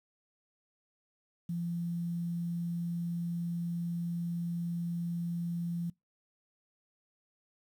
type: tone with quantisation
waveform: sine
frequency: 171.2 Hz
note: F3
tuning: 34 cents flat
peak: -32 dBFS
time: 1.49-5.9 s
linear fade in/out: 5 ms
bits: 10
effects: noise-tail reverb RT60 0.2 s tail -25 dB re dry